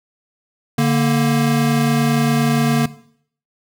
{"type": "tone pair together", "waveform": "square", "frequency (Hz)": [145.87, 233.1], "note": ["D3", "A#3"], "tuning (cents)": [-11, 0], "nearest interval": "minor sixth", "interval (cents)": 811, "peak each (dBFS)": -17, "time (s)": [0.78, 2.86], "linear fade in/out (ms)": 5, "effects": ["noise-tail reverb RT60 0.6 s tail -17 dB re dry"]}